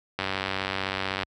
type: click train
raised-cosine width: 0.3 ms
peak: -11 dBFS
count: 101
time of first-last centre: 0.19-1.233 s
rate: 95.9 Hz
effects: high-pass 60 Hz 12 dB/octave